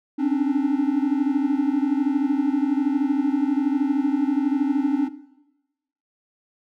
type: tone cluster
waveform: triangle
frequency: 265.7 / 286.9 / 299.5 Hz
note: C4 / D4 / D4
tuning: +27 / -40 / +34 cents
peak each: -21 dBFS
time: 0.18-5.09 s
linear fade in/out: 20 ms
effects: noise-tail reverb RT60 1.0 s tail -17 dB re dry